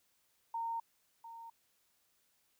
sine tone with echo, 919 Hz, A#5, 25 cents flat, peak -35 dBFS, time 0.54-0.8 s, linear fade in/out 5 ms, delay 700 ms, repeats 1, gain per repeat -12 dB, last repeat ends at 1.5 s, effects white hiss -75 dBFS RMS until 2.59 s

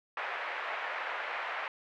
white band-pass noise, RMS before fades -37 dBFS, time 0.17-1.68 s, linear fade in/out 2 ms, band 560 to 2200 Hz, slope 24 dB/octave, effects none

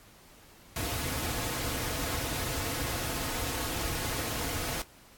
pink noise with comb filter, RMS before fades -33 dBFS, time 0.76-4.82 s, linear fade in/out 2 ms, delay 5.1 ms, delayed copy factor -0.55, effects pink hiss -56 dBFS RMS until 5.17 s + AAC 64 kbps

